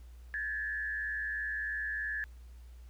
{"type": "tone with frequency modulation", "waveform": "sine", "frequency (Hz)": 1716, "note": "A6", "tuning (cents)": -44, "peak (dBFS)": -33, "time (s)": [0.34, 2.24], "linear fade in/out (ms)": 0, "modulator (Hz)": 103, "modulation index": 0.76, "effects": ["added 60 Hz sine -48 dBFS peak until 2.89 s", "pink hiss -67 dBFS RMS until 2.89 s"]}